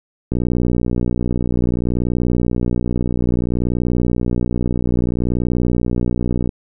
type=click train; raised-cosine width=3 ms; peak=-6 dBFS; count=375; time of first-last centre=0.32-6.492 s; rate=60.6 Hz; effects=none